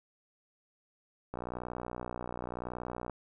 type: click train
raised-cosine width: 1 ms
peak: -24 dBFS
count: 108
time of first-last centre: 1.34-3.097 s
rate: 60.9 Hz
effects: none